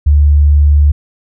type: tone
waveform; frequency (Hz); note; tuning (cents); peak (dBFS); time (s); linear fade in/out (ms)
sine; 73.1; D2; -7; -4; 0.06-0.92; 10
effects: none